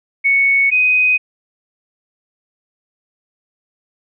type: tone pair in turn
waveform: sine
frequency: 2217 / 2504 Hz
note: C#7 / D#7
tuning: 0 / +10 cents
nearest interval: major second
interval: 210 cents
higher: second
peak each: -10 dBFS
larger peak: neither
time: 0.24-0.71 / 0.71-1.18 s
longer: neither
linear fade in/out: 20 ms
effects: none